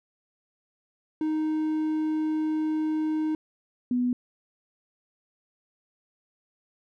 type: tone pair in turn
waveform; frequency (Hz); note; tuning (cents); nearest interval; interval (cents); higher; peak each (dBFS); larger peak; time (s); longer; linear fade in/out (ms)
triangle / sine; 311.1 / 246.9; D#4 / B3; 0 / 0; major third; 400; first; -22; neither; 1.21-3.35 / 3.91-4.13; first; 2
effects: none